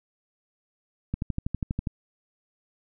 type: click train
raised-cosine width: 5 ms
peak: -15 dBFS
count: 10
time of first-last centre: 1.14-1.872 s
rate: 12.3 Hz
effects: none

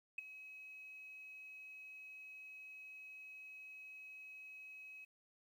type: tone with ADSR envelope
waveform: sine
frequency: 2552 Hz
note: D#7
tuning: 43 cents sharp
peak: -35 dBFS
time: 0.18-5.05 s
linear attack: 5 ms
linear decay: 13 ms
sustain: -16 dB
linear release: 10 ms
effects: tanh soft clip ceiling -34 dBFS + 12-bit

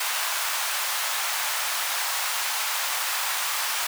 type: high-pass noise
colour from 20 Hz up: pink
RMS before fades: -27 dBFS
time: 0-3.87 s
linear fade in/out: 5 ms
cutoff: 840 Hz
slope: 24 dB/octave
effects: none

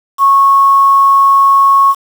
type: tone with quantisation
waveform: sine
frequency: 1100 Hz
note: C#6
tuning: 14 cents flat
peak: -4 dBFS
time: 0.18-1.95 s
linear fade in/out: 50 ms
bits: 5
effects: none

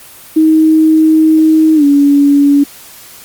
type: tone with pitch glide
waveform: sine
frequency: 315.5 to 284.3 Hz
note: D#4 to C#4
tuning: +24 to +44 cents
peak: -4 dBFS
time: 0.36-2.64 s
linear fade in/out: 10 ms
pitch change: -180 cents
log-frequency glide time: 1.75-1.84 s
effects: white hiss -35 dBFS RMS until 3.24 s + Opus 32 kbps

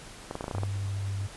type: clicks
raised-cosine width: 1 ms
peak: -19 dBFS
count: 9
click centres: 0.311 / 0.354 / 0.409 / 0.442 / 0.481 / 0.512 / 0.55 / 0.583 / 0.634 s
type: tone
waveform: sine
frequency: 98.7 Hz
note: G2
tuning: 12 cents sharp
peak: -29 dBFS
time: 0.53-1.28 s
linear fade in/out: 20 ms
effects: pink hiss -46 dBFS RMS until 1.36 s + resampled to 24000 Hz

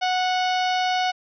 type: harmonic tone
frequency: 736 Hz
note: F#5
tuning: 9 cents flat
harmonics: 1 / 2 / 3 / 4 / 5 / 6 / 7 / 8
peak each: -21 / -30 / -31 / -31 / -35 / -36 / -38 / -42 dBFS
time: 0.01-1.12 s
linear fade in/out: 20 ms
effects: none

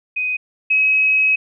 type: tone pair in turn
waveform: sine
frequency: 2504 / 2552 Hz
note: D#7 / D#7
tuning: +10 / +43 cents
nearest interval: unison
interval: 33 cents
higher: second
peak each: -18 / -12 dBFS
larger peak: second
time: 0.16-0.37 / 0.7-1.36 s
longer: second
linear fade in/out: 10 ms
effects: none

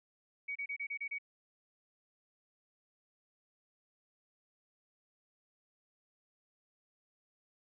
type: tone bursts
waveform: sine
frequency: 2254 Hz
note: C#7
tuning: 28 cents sharp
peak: -36 dBFS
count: 7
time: 0.48-1.185 s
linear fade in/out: 10 ms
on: 75 ms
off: 30 ms
effects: none

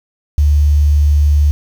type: tone with quantisation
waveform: sine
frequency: 73.42 Hz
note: D2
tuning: in tune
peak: -7 dBFS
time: 0.38-1.51 s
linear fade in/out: 0 ms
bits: 6
effects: none

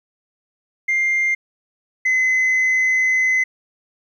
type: tone pair in turn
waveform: sine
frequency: 2100 / 2038 Hz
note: C7 / C7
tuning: +6 / -46 cents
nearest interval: minor second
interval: 52 cents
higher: first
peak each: -14 / -12 dBFS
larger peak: second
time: 0.88-1.35 / 2.05-3.44 s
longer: second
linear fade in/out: 10 ms
effects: tanh soft clip ceiling -13 dBFS + 9-bit

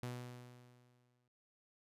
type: tone with exponential decay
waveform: sawtooth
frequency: 123.2 Hz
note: B2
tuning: 4 cents flat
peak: -36 dBFS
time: 0.03-1.28 s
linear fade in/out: 0 ms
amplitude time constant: 270 ms
effects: resampled to 32000 Hz

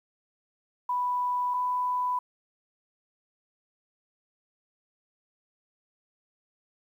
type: tone pair in turn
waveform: sine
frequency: 988 / 994.3 Hz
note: B5 / B5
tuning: 0 / +11 cents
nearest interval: unison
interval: 11 cents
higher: second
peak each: -25 dBFS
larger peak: neither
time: 0.89-1.54 / 1.54-2.19 s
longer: neither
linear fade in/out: 5 ms
effects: 10-bit

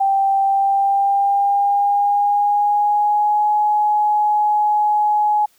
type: tone with pitch glide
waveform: sine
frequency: 784 to 840.3 Hz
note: G5 to G#5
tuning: 0 to +20 cents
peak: -13 dBFS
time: 0-5.46 s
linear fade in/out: 10 ms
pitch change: +120 cents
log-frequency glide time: 0.43-3.49 s
effects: white hiss -57 dBFS RMS until 5.58 s

